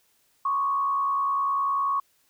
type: tone with frequency modulation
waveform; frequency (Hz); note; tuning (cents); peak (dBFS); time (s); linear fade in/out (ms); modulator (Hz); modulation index
sine; 1110; C#6; +2; -22; 0.45-2; 5; 70.3; 0.54
effects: white hiss -66 dBFS RMS until 2.29 s